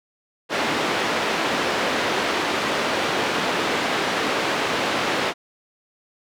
pink band-pass noise, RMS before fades -23 dBFS, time 0.49-5.34 s, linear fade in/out 50 ms, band 310 to 3500 Hz, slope 12 dB/octave, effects none

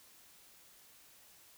silence, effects white hiss -61 dBFS RMS until 1.57 s

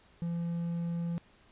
triangle tone, 170 Hz, F3, 46 cents flat, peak -29 dBFS, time 0.22-1.18 s, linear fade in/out 0 ms, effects pink hiss -62 dBFS RMS until 1.51 s + resampled to 8000 Hz

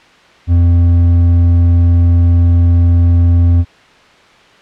sine tone with hard clipping, 86.2 Hz, F2, 22 cents flat, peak -7 dBFS, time 0.47-3.65 s, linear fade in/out 50 ms, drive 5 dB, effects white hiss -43 dBFS RMS until 4.61 s + low-pass 3000 Hz 12 dB/octave

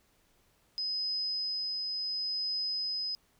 sine tone with tremolo, 5040 Hz, D#8, 21 cents sharp, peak -30 dBFS, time 0.78-3.15 s, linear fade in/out 0 ms, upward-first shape triangle, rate 0.7 Hz, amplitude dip 25%, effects pink hiss -69 dBFS RMS until 3.39 s

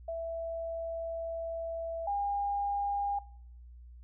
sine tone pair in turn, 662 / 808.1 Hz, E5 / G#5, +7 / -48 cents, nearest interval minor third, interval 345 cents, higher second, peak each -33 / -29 dBFS, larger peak second, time 0.08-2.07 / 2.07-3.19 s, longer first, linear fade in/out 5 ms, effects noise-tail reverb RT60 0.7 s tail -22 dB re dry + added 60 Hz sine -48 dBFS peak until 4.03 s

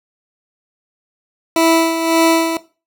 20% pulse tone with tremolo, 328.5 Hz, E4, 6 cents flat, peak -4 dBFS, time 1.56-2.57 s, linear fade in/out 2 ms, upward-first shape sine, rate 1.8 Hz, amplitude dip 60%, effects noise-tail reverb RT60 0.3 s tail -17 dB re dry

